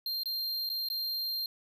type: tone with dropouts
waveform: square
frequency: 4186 Hz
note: C8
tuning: in tune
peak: -32 dBFS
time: 0.06-1.46 s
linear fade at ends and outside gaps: 2 ms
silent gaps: 0.234-0.257 / 0.692-0.699 / 0.887-0.9 s
effects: none